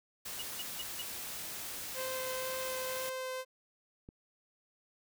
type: noise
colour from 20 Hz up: white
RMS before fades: -42 dBFS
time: 0.25-3.1 s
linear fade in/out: 10 ms
type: tone bursts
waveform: sine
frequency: 2900 Hz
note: F#7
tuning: 35 cents flat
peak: -38 dBFS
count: 4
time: 0.39-1.02 s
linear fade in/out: 5 ms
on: 30 ms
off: 170 ms
type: tone with vibrato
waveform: sawtooth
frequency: 518 Hz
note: C5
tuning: 17 cents flat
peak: -33 dBFS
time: 1.94-3.45 s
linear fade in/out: 50 ms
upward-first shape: triangle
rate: 2 Hz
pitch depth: 9 cents each way
type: click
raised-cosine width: 3 ms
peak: -36 dBFS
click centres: 4.089 s
effects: none